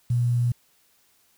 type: tone with quantisation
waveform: sine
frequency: 120.8 Hz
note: B2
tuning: 38 cents flat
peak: -19 dBFS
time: 0.1-0.52 s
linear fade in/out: 5 ms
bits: 8
effects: white hiss -63 dBFS RMS until 1.37 s